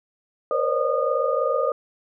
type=tone cluster; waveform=sine; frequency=477.6 / 524 / 547 / 603 / 1224 Hz; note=A#4 / C5 / C#5 / D5 / D#6; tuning=+42 / +2 / -23 / +46 / -29 cents; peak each=-26 dBFS; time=0.51-1.72 s; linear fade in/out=2 ms; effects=none